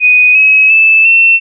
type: tone with pitch steps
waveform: sine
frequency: 2489 / 2557 / 2628 / 2700 Hz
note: D#7 / D#7 / E7 / E7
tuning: 0 / +47 / -6 / +41 cents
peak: -3 dBFS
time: 0-1.4 s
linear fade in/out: 50 ms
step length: 350 ms
effects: none